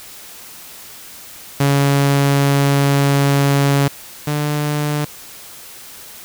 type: tone pair in turn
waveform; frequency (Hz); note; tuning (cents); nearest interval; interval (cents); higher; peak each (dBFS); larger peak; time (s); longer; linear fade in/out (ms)
sawtooth; 140.3 / 148.21; C#3 / D3; +21 / +16; minor second; 95; second; -8 / -13; first; 1.6-3.88 / 4.27-5.05; first; 5
effects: white hiss -37 dBFS RMS until 6.24 s